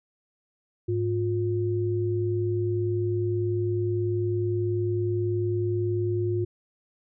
sine tone pair together, 105.4 / 354.5 Hz, G#2 / F4, +26 / +26 cents, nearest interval octave + major sixth, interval 2100 cents, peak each -26 dBFS, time 0.88-6.45 s, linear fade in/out 10 ms, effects none

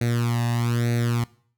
sawtooth tone with flanger, 118.7 Hz, A#2, 32 cents sharp, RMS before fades -23 dBFS, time 0.01-1.24 s, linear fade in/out 5 ms, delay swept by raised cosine 0.48 to 1.11 ms, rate 1.1 Hz, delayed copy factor +0.8, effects noise-tail reverb RT60 0.5 s tail -20 dB re dry

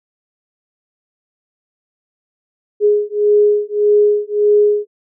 sine beating tone pair, 415.3 / 417 Hz, G#4 / G#4, 0 / +7 cents, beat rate 1.7 Hz, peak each -13 dBFS, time 2.8-4.87 s, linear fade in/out 50 ms, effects none

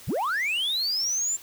sine linear sweep, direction up, 49 to 7370 Hz, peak -21 dBFS, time 0.07-1.37 s, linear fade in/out 20 ms, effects tanh soft clip ceiling -23 dBFS + white hiss -47 dBFS RMS until 1.42 s

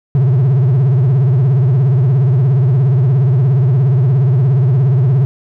triangle tone with vibrato, 130.81 Hz, C3, in tune, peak -6 dBFS, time 0.15-5.25 s, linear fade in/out 0 ms, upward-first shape triangle, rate 17 Hz, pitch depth 240 cents each way, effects none

